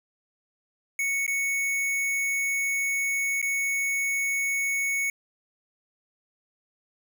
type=tone with dropouts; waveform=square; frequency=2217 Hz; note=C#7; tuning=in tune; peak=-25 dBFS; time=0.99-5.1 s; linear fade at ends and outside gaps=2 ms; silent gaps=1.265-1.278 / 3.416-3.426 s; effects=none